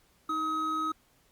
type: tone pair together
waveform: triangle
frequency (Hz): 313.5 / 1269.7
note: D#4 / D#6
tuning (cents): +13 / +35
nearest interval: 2 octaves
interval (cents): 2422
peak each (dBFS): -34 / -27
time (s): 0.29-0.92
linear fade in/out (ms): 5
effects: pink hiss -66 dBFS RMS until 1.31 s + Opus 48 kbps